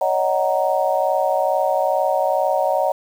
sine chord, D# minor seventh, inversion third, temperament just, 560 / 622.3 / 746.7 / 933.4 Hz, C#5 / D#5 / F#5 / A#5, +18 / 0 / +16 / +2 cents, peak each -21 / -21 / -21 / -24 dBFS, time 0.01-2.92 s, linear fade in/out 5 ms, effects 7-bit

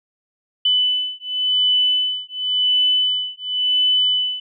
sine beating tone pair, 2999 / 2999.92 Hz, F#7 / F#7, +23 / +23 cents, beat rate 0.92 Hz, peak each -19 dBFS, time 0.65-4.4 s, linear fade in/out 5 ms, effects none

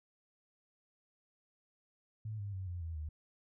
sine tone with pitch steps, 108.4 / 101.14 / 94.37 / 88.05 / 82.15 / 76.65 Hz, A2 / G#2 / F#2 / F2 / E2 / D#2, -25 / -45 / +35 / +15 / -5 / -25 cents, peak -38 dBFS, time 2.25-3.09 s, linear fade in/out 5 ms, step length 140 ms, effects none

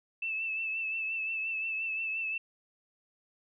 sine tone with vibrato, 2637 Hz, E7, in tune, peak -31 dBFS, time 0.22-2.38 s, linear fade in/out 5 ms, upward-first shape triangle, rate 5.7 Hz, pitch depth 40 cents each way, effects none

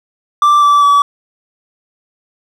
triangle tone with pitch steps, 1174.7 / 1159.9 / 1145.2 Hz, D6 / D6 / D6, 0 / -22 / -44 cents, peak -4 dBFS, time 0.42-1.02 s, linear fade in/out 2 ms, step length 200 ms, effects none

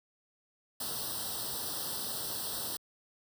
white noise with comb filter, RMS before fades -37 dBFS, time 0.8-2.77 s, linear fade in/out 5 ms, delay 0.22 ms, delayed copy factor +1, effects high-pass 60 Hz 12 dB/octave

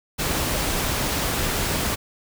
pink noise, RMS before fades -24 dBFS, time 0.18-1.96 s, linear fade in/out 20 ms, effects none

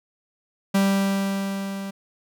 45% pulse tone with level ramp, 196 Hz, G3, in tune, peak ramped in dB -16 to -30 dBFS, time 0.74-1.91 s, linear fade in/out 10 ms, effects none

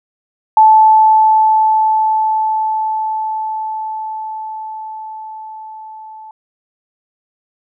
sine tone with level ramp, 872 Hz, A5, 16 cents flat, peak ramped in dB -3 to -31 dBFS, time 0.57-6.31 s, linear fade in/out 2 ms, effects none

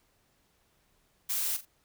blue noise with echo, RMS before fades -31 dBFS, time 1.29-1.57 s, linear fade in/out 10 ms, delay 42 ms, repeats 2, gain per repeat -12 dB, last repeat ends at 1.654 s, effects pink hiss -70 dBFS RMS until 1.84 s

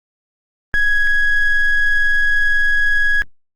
triangle ring-modulated tone, 827 Hz, G#5, 8 cents flat, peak -5 dBFS, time 0.74-3.22 s, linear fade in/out 0 ms, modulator 838 Hz, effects tanh soft clip ceiling -3 dBFS + Opus 24 kbps

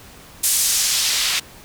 white noise with band-pass filter sweep, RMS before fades -19 dBFS, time 0.43-1.4 s, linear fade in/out 10 ms, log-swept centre 8900 to 3000 Hz, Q 1, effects pink hiss -43 dBFS RMS until 1.64 s

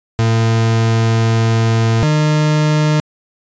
40% pulse tone pair in turn, 113.3 / 152.31 Hz, A#2 / D#3, -49 / -37 cents, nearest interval perfect fourth, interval 512 cents, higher second, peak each -10 dBFS, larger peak neither, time 0.19-2.03 / 2.03-3 s, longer first, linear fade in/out 0 ms, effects resampled to 16000 Hz

